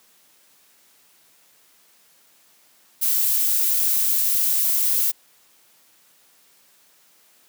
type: noise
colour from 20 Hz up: violet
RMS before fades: -20 dBFS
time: 3.01-5.12 s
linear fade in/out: 20 ms
effects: white hiss -57 dBFS RMS until 7.48 s + high-pass 150 Hz 12 dB/octave